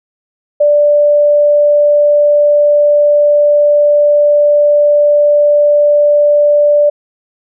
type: tone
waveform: sine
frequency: 587.3 Hz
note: D5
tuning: in tune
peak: -5 dBFS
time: 0.6-6.9 s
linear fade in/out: 10 ms
effects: none